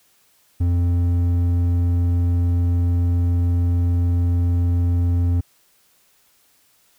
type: tone with hard clipping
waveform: sine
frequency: 87.31 Hz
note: F2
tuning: in tune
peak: -17 dBFS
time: 0.6-5.41 s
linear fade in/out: 10 ms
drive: 6 dB
effects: white hiss -59 dBFS RMS until 6.98 s